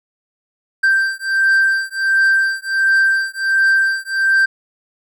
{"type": "beating tone pair", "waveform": "triangle", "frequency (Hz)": [1568, 1569.4], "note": ["G6", "G6"], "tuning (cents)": [0, 2], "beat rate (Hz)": 1.4, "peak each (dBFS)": -14, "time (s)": [0.83, 4.46], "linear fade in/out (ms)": 10, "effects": []}